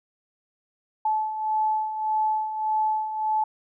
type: beating tone pair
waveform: sine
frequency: 864 / 865.7 Hz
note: A5 / A5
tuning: -32 / -28 cents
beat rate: 1.7 Hz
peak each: -30 / -23 dBFS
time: 1.05-3.44 s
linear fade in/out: 5 ms
effects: none